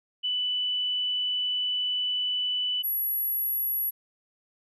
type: tone pair in turn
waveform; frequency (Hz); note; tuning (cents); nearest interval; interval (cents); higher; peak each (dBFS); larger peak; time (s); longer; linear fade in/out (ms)
sine; 2983 / 11443; F#7 / F9; +13 / +41; octave + major seventh; 2328; second; -25; neither; 0.23-2.83 / 2.83-3.91; first; 20
effects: none